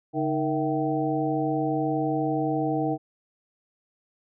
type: tone cluster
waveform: sine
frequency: 143.1 / 310.5 / 467.6 / 659 / 771 Hz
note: D3 / D#4 / A#4 / E5 / G5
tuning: -45 / -3 / +5 / -1 / -29 cents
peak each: -31 / -26 / -31 / -32 / -30 dBFS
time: 0.13-2.98 s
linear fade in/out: 50 ms
effects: none